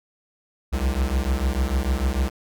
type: beating tone pair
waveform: square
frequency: 62.1 / 68.8 Hz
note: B1 / C#2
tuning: +10 / -12 cents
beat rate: 6.7 Hz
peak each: -24 dBFS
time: 0.72-2.3 s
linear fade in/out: 20 ms
effects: none